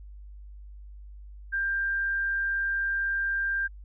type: tone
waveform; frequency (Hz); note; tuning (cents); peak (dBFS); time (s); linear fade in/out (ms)
sine; 1589; G6; +23; -25; 1.52-3.68; 20
effects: added 50 Hz sine -42 dBFS peak until 3.84 s